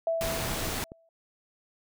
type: tone with exponential decay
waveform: sine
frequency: 659.3 Hz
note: E5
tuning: in tune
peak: -23 dBFS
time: 0.07-1.09 s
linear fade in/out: 2 ms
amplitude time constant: 220 ms
type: noise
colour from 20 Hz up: pink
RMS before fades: -32 dBFS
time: 0.21-0.84 s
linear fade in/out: 0 ms
type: clicks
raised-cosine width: 2 ms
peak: -27 dBFS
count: 3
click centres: 0.494 / 0.536 / 0.919 s
effects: none